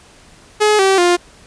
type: tone with pitch steps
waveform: sawtooth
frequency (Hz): 423.1 / 385.7 / 351.7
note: G#4 / G4 / F4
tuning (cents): +32 / -28 / +12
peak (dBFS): -6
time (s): 0.6-1.17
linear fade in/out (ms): 20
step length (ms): 190
effects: pink hiss -45 dBFS RMS until 1.46 s + resampled to 22050 Hz